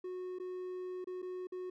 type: tone with dropouts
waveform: triangle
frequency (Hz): 366.1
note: F#4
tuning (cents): -18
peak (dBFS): -37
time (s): 0.04-1.7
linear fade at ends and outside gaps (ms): 5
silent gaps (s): 0.387-0.398 / 1.044-1.071 / 1.22-1.226 / 1.471-1.521
effects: none